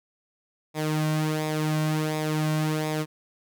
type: tone with flanger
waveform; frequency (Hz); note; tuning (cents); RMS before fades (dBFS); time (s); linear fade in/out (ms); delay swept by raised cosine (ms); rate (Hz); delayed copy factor
sawtooth; 154.6; D#3; -11; -26; 0.74-3.06; 50; 0.67 to 2.37; 1.4; -0.6
effects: none